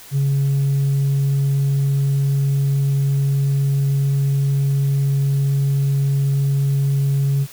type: tone with tanh clipping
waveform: triangle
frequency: 138.59 Hz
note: C#3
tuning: in tune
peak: -15 dBFS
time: 0.11-7.47 s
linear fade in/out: 50 ms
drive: 6 dB
effects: white hiss -41 dBFS RMS until 7.52 s